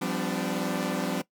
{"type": "chord", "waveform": "sawtooth", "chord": "G dominant seventh", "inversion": "third", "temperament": "equal with one note detuned", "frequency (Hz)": [174.61, 196, 253.4, 293.7], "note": ["F3", "G3", "B3", "D4"], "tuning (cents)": [0, 0, 45, 0], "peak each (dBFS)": -29, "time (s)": [0.01, 1.22], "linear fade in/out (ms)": 10, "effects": ["noise-tail reverb RT60 0.1 s tail -18 dB re dry"]}